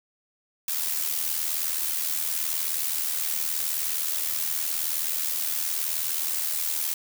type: noise with amplitude modulation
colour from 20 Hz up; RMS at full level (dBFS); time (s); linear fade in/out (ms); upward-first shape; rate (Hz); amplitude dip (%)
blue; -25; 0.68-6.94; 2; sine; 79.1; 60
effects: none